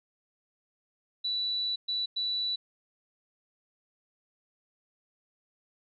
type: tone bursts at uneven times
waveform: sine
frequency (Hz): 3953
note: B7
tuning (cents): +1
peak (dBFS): -28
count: 3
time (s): 1.24-1.76 / 1.88-2.06 / 2.16-2.56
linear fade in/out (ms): 10
effects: none